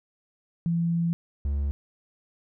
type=tone pair in turn; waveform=sine / triangle; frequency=168.7 / 70.93 Hz; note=E3 / C#2; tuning=+40 / +40 cents; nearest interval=octave + minor third; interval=1500 cents; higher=first; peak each=-22 dBFS; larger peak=neither; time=0.66-1.13 / 1.45-1.71 s; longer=first; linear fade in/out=0 ms; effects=none